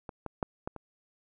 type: clicks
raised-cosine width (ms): 1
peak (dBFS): -25 / -22 / -15 / -20 / -27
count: 5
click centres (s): 0.092 / 0.263 / 0.428 / 0.675 / 0.763
effects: none